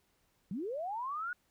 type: linear sweep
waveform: sine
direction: up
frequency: 164.81 to 1480 Hz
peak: -35 dBFS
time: 0.51-1.33 s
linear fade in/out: 2 ms
effects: pink hiss -74 dBFS RMS until 1.5 s